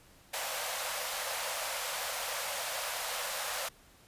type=high-pass noise; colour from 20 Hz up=pink; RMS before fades=-36 dBFS; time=0.33-3.69 s; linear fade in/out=10 ms; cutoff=500 Hz; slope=96 dB/octave; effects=pink hiss -60 dBFS RMS until 4.07 s + resampled to 32000 Hz